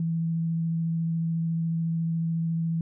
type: tone with vibrato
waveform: sine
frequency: 164.81 Hz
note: E3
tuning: in tune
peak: -24 dBFS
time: 0-2.81 s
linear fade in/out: 2 ms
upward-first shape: sine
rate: 14 Hz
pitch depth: 10 cents each way
effects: none